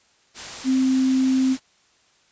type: tone in noise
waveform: sine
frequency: 261.6 Hz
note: C4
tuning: in tune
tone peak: -16 dBFS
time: 0.64-1.57 s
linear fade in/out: 50 ms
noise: white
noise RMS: -34 dBFS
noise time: 0.34-1.6 s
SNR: +15 dB
effects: white hiss -60 dBFS RMS until 2.31 s + resampled to 16000 Hz